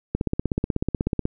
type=click train; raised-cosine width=3 ms; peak=-9 dBFS; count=19; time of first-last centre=0.15-1.254 s; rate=16.3 Hz; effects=none